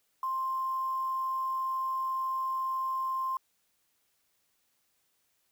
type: tone with quantisation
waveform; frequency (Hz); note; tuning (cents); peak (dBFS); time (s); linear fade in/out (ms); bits
sine; 1051; C6; +7; -29; 0.23-3.37; 2; 9
effects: white hiss -74 dBFS RMS until 5.51 s